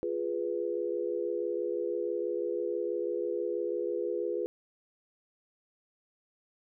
sine chord, F diminished, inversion none, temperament equal, 349.2 / 415.3 / 493.9 Hz, F4 / Ab4 / Cb5, 0 / 0 / 0 cents, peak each -34 dBFS, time 0.03-4.46 s, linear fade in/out 0 ms, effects none

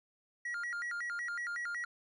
triangle tone with vibrato, 1642 Hz, G#6, 20 cents flat, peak -34 dBFS, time 0.45-1.85 s, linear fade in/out 5 ms, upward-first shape square, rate 5.4 Hz, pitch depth 270 cents each way, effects resampled to 24000 Hz

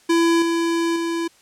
square tone with level steps, 334.9 Hz, E4, 27 cents sharp, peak -15 / -19 / -22 dBFS, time 0.09-1.28 s, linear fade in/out 10 ms, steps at 0.42 / 0.96 s, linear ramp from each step 2 ms, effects white hiss -54 dBFS RMS until 1.41 s + low-pass 9000 Hz 12 dB/octave

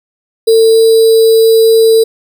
sine tone with sample-and-hold, 449.6 Hz, A4, 37 cents sharp, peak -3 dBFS, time 0.47-2.04 s, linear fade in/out 10 ms, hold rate 4410 Hz, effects none

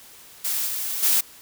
blue noise with level steps, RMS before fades -25 / -28 / -19 dBFS, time 0.44-1.21 s, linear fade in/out 10 ms, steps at 0.66 / 1.02 s, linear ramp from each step 20 ms, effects white hiss -47 dBFS RMS until 1.41 s

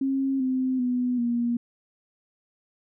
sine tone with pitch steps, 270 / 258.9 / 248.2 / 237.9 Hz, C#4 / C4 / B3 / A#3, -45 / -18 / +9 / +35 cents, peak -22 dBFS, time 0.01-1.57 s, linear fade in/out 5 ms, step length 390 ms, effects none

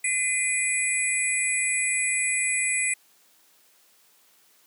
sine tone cluster, 2026 / 2426 / 7990 / 10150 Hz, B6 / D#7 / B8 / D#9, +44 / -44 / +19 / +33 cents, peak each -28 dBFS, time 0.04-2.94 s, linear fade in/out 5 ms, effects white hiss -60 dBFS RMS until 4.66 s + high-pass 200 Hz 12 dB/octave

